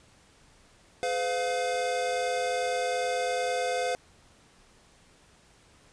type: tone cluster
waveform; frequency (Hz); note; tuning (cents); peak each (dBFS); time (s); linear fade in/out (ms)
square; 424.5 / 507 / 704; G#4 / B4 / F5; +38 / +45 / +14; -39 / -30 / -31; 1.03-3.95; 0
effects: pink hiss -59 dBFS RMS until 5.92 s + resampled to 22050 Hz